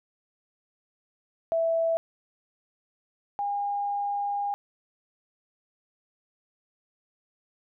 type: tone pair in turn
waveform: sine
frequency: 659.3 / 810.7 Hz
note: E5 / G#5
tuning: 0 / -42 cents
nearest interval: major third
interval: 358 cents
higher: second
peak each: -22 / -26 dBFS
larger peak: first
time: 1.52-1.97 / 3.39-4.54 s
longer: second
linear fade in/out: 0 ms
effects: none